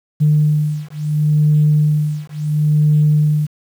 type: beating tone pair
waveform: sine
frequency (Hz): 150.5 / 151.22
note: D3 / D#3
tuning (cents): +43 / -49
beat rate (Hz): 0.72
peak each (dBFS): -14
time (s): 0.2-3.47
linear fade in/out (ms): 20
effects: tanh soft clip ceiling -4 dBFS + 7-bit